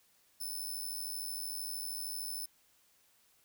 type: tone with amplitude modulation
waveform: 5% pulse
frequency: 5274 Hz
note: E8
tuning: in tune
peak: -29 dBFS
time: 0.4-2.46 s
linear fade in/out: 10 ms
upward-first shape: sine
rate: 93.1 Hz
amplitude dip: 70%
effects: white hiss -69 dBFS RMS until 3.44 s